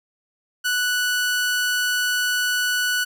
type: tone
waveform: sawtooth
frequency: 1480 Hz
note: F#6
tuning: in tune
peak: -16 dBFS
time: 0.64-3.05 s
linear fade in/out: 20 ms
effects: none